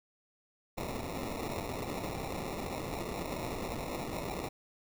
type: noise with sample-and-hold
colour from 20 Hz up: white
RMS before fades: -38 dBFS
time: 0.77-4.49 s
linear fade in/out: 10 ms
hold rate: 1575 Hz
effects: none

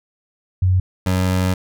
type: tone pair in turn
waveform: sine / 25% pulse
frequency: 92.5 / 92.5 Hz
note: F#2 / F#2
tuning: 0 / 0 cents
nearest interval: unison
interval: 0 cents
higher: neither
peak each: -12 dBFS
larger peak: neither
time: 0.62-0.8 / 1.06-1.54 s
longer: second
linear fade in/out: 5 ms
effects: none

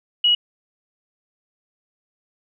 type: tone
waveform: sine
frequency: 2910 Hz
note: F#7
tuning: 29 cents flat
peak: -13 dBFS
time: 0.24-0.35 s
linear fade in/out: 5 ms
effects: none

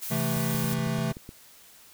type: noise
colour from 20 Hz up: blue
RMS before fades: -35 dBFS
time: 0.01-0.75 s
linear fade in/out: 20 ms
type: chord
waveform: square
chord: A minor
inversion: first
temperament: equal with one note detuned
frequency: 132.18 / 164.81 / 220 Hz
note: C3 / E3 / A3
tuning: +18 / 0 / 0 cents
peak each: -31 dBFS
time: 0.1-1.13 s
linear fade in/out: 20 ms
type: clicks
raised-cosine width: 3 ms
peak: -27 dBFS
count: 10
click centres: 0.367 / 0.547 / 0.642 / 0.729 / 0.79 / 0.871 / 0.985 / 1.117 / 1.169 / 1.291 s
effects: white hiss -53 dBFS RMS until 1.93 s

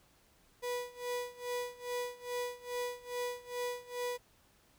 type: tone with tremolo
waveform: 35% pulse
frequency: 490 Hz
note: B4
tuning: 14 cents flat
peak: -32 dBFS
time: 0.62-4.18 s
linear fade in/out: 20 ms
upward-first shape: sine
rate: 2.4 Hz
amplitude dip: 90%
effects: pink hiss -67 dBFS RMS until 4.78 s

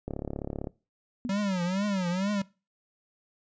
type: click train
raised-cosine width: 2 ms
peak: -20 dBFS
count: 22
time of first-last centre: 0.08-0.672 s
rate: 35.5 Hz
type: tone with exponential decay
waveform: sine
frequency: 243.6 Hz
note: B3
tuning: 24 cents flat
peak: -26 dBFS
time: 1.25-1.37 s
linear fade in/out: 0 ms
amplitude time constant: 26 ms
type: tone with vibrato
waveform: square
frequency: 190 Hz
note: F#3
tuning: 46 cents sharp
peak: -27 dBFS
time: 1.29-2.42 s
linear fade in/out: 5 ms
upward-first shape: triangle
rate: 2.2 Hz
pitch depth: 180 cents each way
effects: noise-tail reverb RT60 0.3 s tail -21 dB re dry + resampled to 16000 Hz

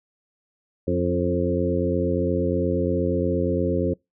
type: harmonic tone with a mistuned harmonic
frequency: 88.5 Hz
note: F2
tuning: 23 cents sharp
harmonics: 1 / 2 / 3 / 4 / 5 / 6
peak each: -27 / -27 / -27 / -27 / -27 / -27 dBFS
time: 0.87-3.94 s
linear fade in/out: 10 ms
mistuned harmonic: 4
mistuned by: -27 cents
effects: noise-tail reverb RT60 0.2 s tail -26 dB re dry

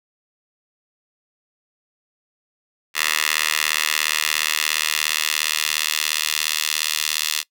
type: tone with high-pass filter sweep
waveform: 10% pulse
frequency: 77.1 Hz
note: D#2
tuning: 15 cents flat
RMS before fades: -22 dBFS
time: 2.94-7.44 s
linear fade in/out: 50 ms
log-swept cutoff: 2100 to 3400 Hz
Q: 1.2
effects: noise-tail reverb RT60 0.1 s tail -21 dB re dry

